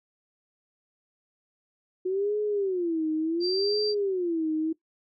sine tone with vibrato, 362.7 Hz, F#4, 34 cents flat, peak -24 dBFS, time 2.05-4.73 s, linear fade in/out 10 ms, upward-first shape sine, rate 0.7 Hz, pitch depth 260 cents each way
sine tone, 4699 Hz, D8, in tune, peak -28 dBFS, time 3.4-3.95 s, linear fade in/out 50 ms
effects noise-tail reverb RT60 0.1 s tail -18 dB re dry

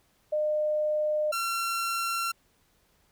sine / sawtooth tone pair in turn, 607 / 1362.7 Hz, D#5 / F6, -43 / -43 cents, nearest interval octave + major second, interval 1400 cents, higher second, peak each -24 dBFS, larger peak neither, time 0.32-1.32 / 1.32-2.32 s, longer neither, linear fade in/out 10 ms, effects pink hiss -67 dBFS RMS until 3.11 s

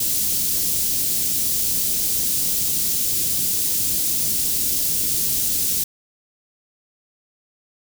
white band-stop noise, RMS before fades -21 dBFS, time 0-5.84 s, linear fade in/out 5 ms, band 280 to 5100 Hz, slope 12 dB/octave, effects none

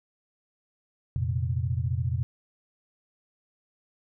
sine chord, F suspended fourth, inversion none, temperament equal, 87.31 / 116.54 / 130.81 Hz, F2 / Bb2 / C3, 0 / 0 / 0 cents, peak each -29 / -29 / -30 dBFS, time 1.16-2.23 s, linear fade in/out 0 ms, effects none

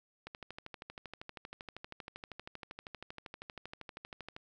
click train, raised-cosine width 0.3 ms, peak -28 dBFS, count 53, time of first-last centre 0.27-4.364 s, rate 12.7 Hz, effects none

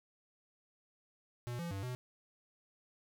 square tone with pitch steps, 121.2 / 170.7 / 97.8 / 125.4 Hz, B2 / F3 / G2 / B2, -32 / -39 / -4 / +27 cents, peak -39 dBFS, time 1.47-1.95 s, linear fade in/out 0 ms, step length 120 ms, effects none

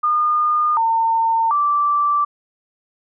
sine tone with pitch steps, 1217 / 907 / 1168 Hz, D#6 / A#5 / D6, -39 / -48 / -10 cents, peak -14 dBFS, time 0.03-2.25 s, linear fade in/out 10 ms, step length 740 ms, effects none

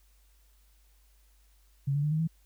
sine tone with pitch steps, 138.8 / 144.36 / 150.14 / 156.16 / 162.41 Hz, C#3 / D3 / D3 / D#3 / E3, +3 / -29 / +39 / +7 / -25 cents, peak -25 dBFS, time 1.87-2.275 s, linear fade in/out 10 ms, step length 81 ms, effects added 50 Hz sine -60 dBFS peak until 2.45 s + white hiss -69 dBFS RMS until 2.45 s

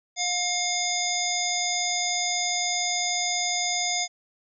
harmonic tone with a mistuned harmonic, 713 Hz, F5, 36 cents sharp, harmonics 1 / 3 / 5 / 7 / 9 / 10, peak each -31 / -31 / -31 / -31 / -31 / -31 dBFS, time 0.16-4.08 s, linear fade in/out 50 ms, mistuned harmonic 10, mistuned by -54 cents, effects none

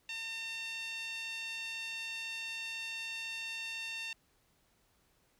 5% pulse tone with band-pass filter, 906 Hz, A#5, 50 cents flat, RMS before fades -41 dBFS, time 0.09-4.13 s, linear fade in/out 2 ms, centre 2700 Hz, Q 2.9, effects pink hiss -72 dBFS RMS until 5.39 s

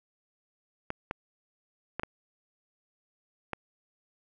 clicks, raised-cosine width 0.5 ms, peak -17 dBFS, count 5, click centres 0.904 / 1.111 / 1.996 / 2.034 / 3.533 s, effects none

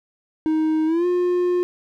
triangle tone with pitch glide, 314 to 356.5 Hz, D#4 to F4, +16 to +36 cents, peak -15 dBFS, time 0.46-1.63 s, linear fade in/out 0 ms, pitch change +220 cents, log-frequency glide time 0.86-1.06 s, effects none

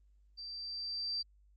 sine tone with level ramp, 4683 Hz, D8, 6 cents flat, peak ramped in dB -43 to -33 dBFS, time 0.37-1.23 s, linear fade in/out 20 ms, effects added 50 Hz sine -62 dBFS peak until 1.56 s + Opus 24 kbps

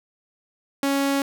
sawtooth tone, 277.2 Hz, C#4, in tune, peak -16 dBFS, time 0.83-1.22 s, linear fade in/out 2 ms, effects none

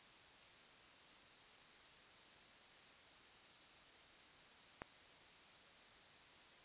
click, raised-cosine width 0.5 ms, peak -30 dBFS, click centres 4.819 s, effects white hiss -62 dBFS RMS until 6.64 s + resampled to 8000 Hz

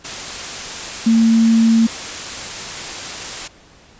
sine tone in noise, 226.6 Hz, A#3, 49 cents flat, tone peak -9 dBFS, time 1.06-1.87 s, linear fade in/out 10 ms, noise white, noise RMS -27 dBFS, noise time 0.04-3.48 s, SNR +15 dB, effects pink hiss -47 dBFS RMS until 3.99 s + resampled to 16000 Hz

